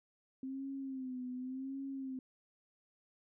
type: tone with vibrato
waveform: sine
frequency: 261.6 Hz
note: C4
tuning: in tune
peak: -39 dBFS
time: 0.43-2.19 s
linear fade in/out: 2 ms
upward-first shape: sine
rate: 0.89 Hz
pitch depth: 73 cents each way
effects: none